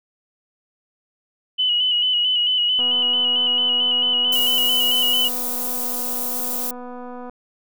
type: tone with vibrato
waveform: sine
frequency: 2960 Hz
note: F#7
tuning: in tune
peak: -16 dBFS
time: 1.58-5.29 s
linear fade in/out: 20 ms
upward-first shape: square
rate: 4.5 Hz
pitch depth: 33 cents each way
type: click train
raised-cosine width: 1 ms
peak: -23 dBFS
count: 1114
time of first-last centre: 2.79-7.296 s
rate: 247 Hz
type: noise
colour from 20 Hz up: violet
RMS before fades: -25 dBFS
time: 4.32-6.71 s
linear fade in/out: 5 ms
effects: none